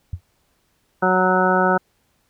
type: tone with exponential decay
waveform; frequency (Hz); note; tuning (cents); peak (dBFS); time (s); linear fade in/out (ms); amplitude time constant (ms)
sine; 88.4; F2; +22; -20; 0.13-0.21; 5; 16
type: harmonic tone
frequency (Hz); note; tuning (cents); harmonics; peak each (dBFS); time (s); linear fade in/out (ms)
185; F#3; 0; 1 / 2 / 3 / 4 / 5 / 7 / 8; -22 / -22 / -22 / -22 / -22 / -22 / -22; 1.02-1.78; 10
effects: pink hiss -65 dBFS RMS until 2.29 s